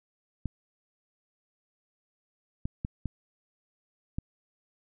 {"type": "clicks", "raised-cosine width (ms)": 5, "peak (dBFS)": -19, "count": 5, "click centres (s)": [0.457, 2.655, 2.849, 3.057, 4.185], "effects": []}